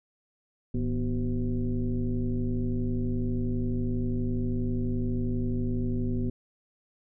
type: tone with frequency modulation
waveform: sine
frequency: 108.9 Hz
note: A2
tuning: 17 cents flat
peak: -25 dBFS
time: 0.74-6.3 s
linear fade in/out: 5 ms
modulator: 135 Hz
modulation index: 1.5
effects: none